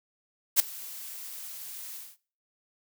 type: noise with ADSR envelope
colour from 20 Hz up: blue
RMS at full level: -17 dBFS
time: 0.56-2.17 s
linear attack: 37 ms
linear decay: 7 ms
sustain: -24 dB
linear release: 210 ms
effects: noise-tail reverb RT60 0.4 s tail -20 dB re dry